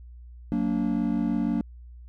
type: chord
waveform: triangle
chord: Gb augmented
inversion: none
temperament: just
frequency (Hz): 185 / 231.2 / 289.1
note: Gb3 / Bb3 / D4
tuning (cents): 0 / -14 / -27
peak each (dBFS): -27 / -24 / -26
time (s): 0.52-1.61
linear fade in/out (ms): 0
effects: added 60 Hz sine -42 dBFS peak until 2.08 s